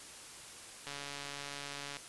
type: click train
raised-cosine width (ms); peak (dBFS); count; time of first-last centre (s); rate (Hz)
0.2; -25; 157; 0.87-1.969; 142
effects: white hiss -50 dBFS RMS until 2.08 s + resampled to 24000 Hz